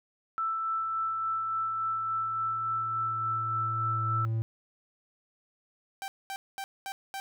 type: tone with tremolo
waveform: sine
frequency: 1324 Hz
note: E6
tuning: 7 cents sharp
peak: -27 dBFS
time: 0.38-4.25 s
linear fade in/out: 0 ms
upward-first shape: sine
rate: 3.5 Hz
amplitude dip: 25%
type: tone with exponential growth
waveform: triangle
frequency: 112.2 Hz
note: A2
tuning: 34 cents sharp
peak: -24 dBFS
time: 0.78-4.42 s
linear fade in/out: 0 ms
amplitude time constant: 790 ms
type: tone bursts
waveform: sawtooth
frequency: 781 Hz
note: G5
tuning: 7 cents flat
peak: -31 dBFS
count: 5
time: 6.02-7.2 s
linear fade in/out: 0 ms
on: 60 ms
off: 220 ms
effects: none